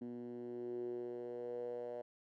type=tone with band-pass filter sweep; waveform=10% pulse; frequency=121 Hz; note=B2; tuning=35 cents flat; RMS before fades=-44 dBFS; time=0.01-2.02 s; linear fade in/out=10 ms; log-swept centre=270 to 560 Hz; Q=6; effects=none